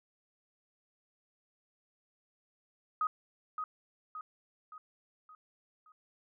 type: tone with echo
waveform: sine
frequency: 1255 Hz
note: D#6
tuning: 15 cents sharp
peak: -28 dBFS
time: 3.01-3.07 s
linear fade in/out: 2 ms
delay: 570 ms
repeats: 5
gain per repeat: -6 dB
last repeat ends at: 5.92 s
effects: none